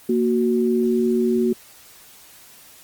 sine tone pair together, 233.1 / 370 Hz, A#3 / F#4, 0 / 0 cents, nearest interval minor sixth, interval 800 cents, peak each -19 dBFS, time 0.09-1.53 s, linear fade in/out 5 ms, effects white hiss -47 dBFS RMS until 2.83 s + Opus 24 kbps

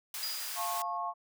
white high-pass noise, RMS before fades -39 dBFS, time 0.14-0.82 s, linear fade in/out 2 ms, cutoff 870 Hz, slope 12 dB/octave
sine tone with exponential decay, 4888 Hz, D#8, 32 cents flat, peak -33 dBFS, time 0.23-0.97 s, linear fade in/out 0 ms, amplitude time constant 160 ms
sine chord, F augmented, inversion none, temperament just, 698.5 / 873.1 / 1091.3 Hz, F5 / A5 / C#6, 0 / -14 / -27 cents, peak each -37 / -39 / -35 dBFS, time 0.55-1.14 s, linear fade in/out 50 ms
effects none

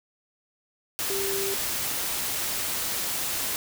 sine tone in noise, 392.5 Hz, G4, 2 cents sharp, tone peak -29 dBFS, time 1.1-1.54 s, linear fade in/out 0 ms, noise white, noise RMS -29 dBFS, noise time 0.99-3.56 s, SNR -3 dB, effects none

